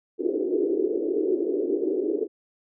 white band-pass noise, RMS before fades -25 dBFS, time 0.18-2.28 s, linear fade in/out 50 ms, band 320 to 420 Hz, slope 48 dB/octave, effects none

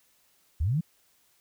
sine linear sweep, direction up, 63.9 to 174.4 Hz, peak -23 dBFS, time 0.6-0.81 s, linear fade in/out 10 ms, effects white hiss -66 dBFS RMS until 1.4 s

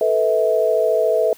sine chord, A suspended second, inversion none, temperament equal with one note detuned, 440 / 493.9 / 646.4 Hz, A4 / B4 / E5, 0 / 0 / -34 cents, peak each -19 / -20 / -17 dBFS, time 0.01-1.33 s, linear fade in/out 2 ms, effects white hiss -47 dBFS RMS until 1.37 s

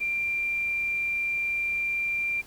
sine tone, 2374 Hz, D7, 18 cents sharp, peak -25 dBFS, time 0-2.42 s, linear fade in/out 20 ms, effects added 60 Hz sine -58 dBFS peak until 2.46 s + pink hiss -51 dBFS RMS until 2.46 s

